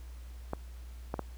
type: clicks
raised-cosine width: 1 ms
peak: -19 dBFS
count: 3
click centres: 0.534 / 1.141 / 1.193 s
effects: added 60 Hz sine -43 dBFS peak until 1.37 s + pink hiss -60 dBFS RMS until 1.37 s